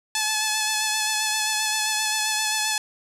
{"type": "tone with vibrato", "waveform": "5% pulse", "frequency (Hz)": 862, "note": "A5", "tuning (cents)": -36, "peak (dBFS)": -9, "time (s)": [0.15, 2.78], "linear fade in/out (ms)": 2, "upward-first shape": "sine", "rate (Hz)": 7.6, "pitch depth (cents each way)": 22, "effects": ["low-pass 10000 Hz 12 dB/octave", "8-bit"]}